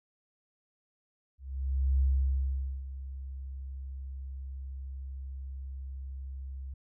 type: tone with ADSR envelope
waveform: sine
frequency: 66.8 Hz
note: C2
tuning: 36 cents sharp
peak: -22 dBFS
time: 1.38-6.74 s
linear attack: 620 ms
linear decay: 830 ms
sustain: -15 dB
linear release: 6 ms
effects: none